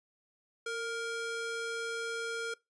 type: ring-modulated tone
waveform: square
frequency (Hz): 932.3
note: A#5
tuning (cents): 0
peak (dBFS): -32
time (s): 0.66-2.54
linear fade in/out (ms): 5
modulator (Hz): 474
effects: noise-tail reverb RT60 0.2 s tail -22 dB re dry + resampled to 22050 Hz